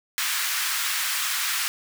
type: high-pass noise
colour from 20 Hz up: pink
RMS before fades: -26 dBFS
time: 0.18-1.68 s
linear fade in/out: 0 ms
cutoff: 1300 Hz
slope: 24 dB/octave
effects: none